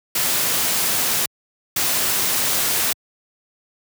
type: noise bursts at uneven times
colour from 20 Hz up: white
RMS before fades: -20 dBFS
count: 2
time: 0.15-1.26 / 1.76-2.93 s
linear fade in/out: 5 ms
effects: high-pass 80 Hz 12 dB/octave